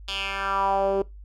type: tone with band-pass filter sweep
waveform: 10% pulse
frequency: 196 Hz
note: G3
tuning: in tune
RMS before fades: -25 dBFS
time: 0.08-1.02 s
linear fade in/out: 2 ms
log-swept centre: 3700 to 400 Hz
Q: 3.3
effects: noise-tail reverb RT60 0.2 s tail -21 dB re dry + added 50 Hz sine -40 dBFS peak until 1.24 s